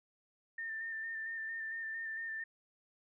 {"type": "tone with vibrato", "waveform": "sine", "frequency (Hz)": 1800, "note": "A6", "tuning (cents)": 39, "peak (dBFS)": -38, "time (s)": [0.58, 2.44], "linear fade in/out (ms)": 5, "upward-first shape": "square", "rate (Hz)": 4.4, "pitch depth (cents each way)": 21, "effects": []}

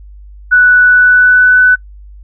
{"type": "tone with pitch glide", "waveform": "sine", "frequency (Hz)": [1481, 1499.1], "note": ["F#6", "F#6"], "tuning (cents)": [1, 22], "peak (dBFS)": -3, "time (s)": [0.51, 1.76], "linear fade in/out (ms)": 20, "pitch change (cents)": 21, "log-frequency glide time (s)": [0.82, 1.64], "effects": ["noise-tail reverb RT60 0.1 s tail -26 dB re dry", "added 50 Hz sine -31 dBFS peak until 2.23 s"]}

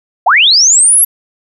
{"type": "linear sweep", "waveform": "sine", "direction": "up", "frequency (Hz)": [611, 11550], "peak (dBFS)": -4, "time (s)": [0.26, 1.05], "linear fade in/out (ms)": 10, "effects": []}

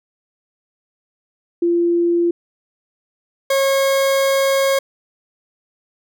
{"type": "tone pair in turn", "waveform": ["sine", "40% pulse"], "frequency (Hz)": [343.6, 544.2], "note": ["F4", "C#5"], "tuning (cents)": [-28, -32], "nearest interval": "minor sixth", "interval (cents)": 796, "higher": "second", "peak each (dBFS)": -13, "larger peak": "neither", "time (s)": [[1.62, 2.31], [3.5, 4.79]], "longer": "second", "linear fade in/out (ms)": 5, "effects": []}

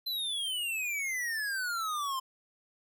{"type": "exponential sweep", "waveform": "square", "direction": "down", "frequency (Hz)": [4100, 1035], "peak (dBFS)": -32, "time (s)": [0.06, 2.2], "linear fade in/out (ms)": 10, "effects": []}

